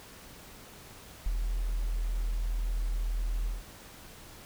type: tone with ADSR envelope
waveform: sine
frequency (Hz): 40.96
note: E1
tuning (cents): -10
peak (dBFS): -23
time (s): 1.26-3.64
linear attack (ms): 4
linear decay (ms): 43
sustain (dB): -4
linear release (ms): 170
effects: tanh soft clip ceiling -22 dBFS + pink hiss -50 dBFS RMS until 4.45 s